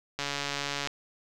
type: click train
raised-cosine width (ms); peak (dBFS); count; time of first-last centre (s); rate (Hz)
0.2; -14; 98; 0.19-0.873; 142
effects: none